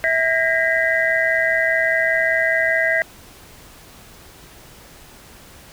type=tone cluster; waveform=sine; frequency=651 / 1613 / 1875 / 2000 Hz; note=E5 / G6 / A#6 / B6; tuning=-22 / +49 / +10 / +21 cents; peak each=-21 dBFS; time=0.04-3.02 s; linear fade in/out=0 ms; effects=pink hiss -44 dBFS RMS until 5.72 s